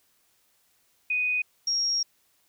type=tone pair in turn; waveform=sine; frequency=2489 / 5588 Hz; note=D#7 / F8; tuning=0 / 0 cents; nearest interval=octave + major second; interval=1400 cents; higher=second; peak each=-23 dBFS; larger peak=neither; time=1.1-1.42 / 1.67-2.03 s; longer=second; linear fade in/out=5 ms; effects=white hiss -67 dBFS RMS until 2.48 s